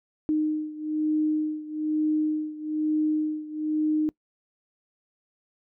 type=beating tone pair; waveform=sine; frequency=307.1 / 308.2 Hz; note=D#4 / D#4; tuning=-23 / -16 cents; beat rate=1.1 Hz; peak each=-25 / -28 dBFS; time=0.29-4.09 s; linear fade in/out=0 ms; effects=noise-tail reverb RT60 0.1 s tail -23 dB re dry